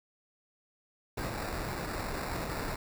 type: noise with sample-and-hold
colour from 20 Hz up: pink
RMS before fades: -36 dBFS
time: 1.17-2.76 s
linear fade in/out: 5 ms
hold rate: 3150 Hz
effects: none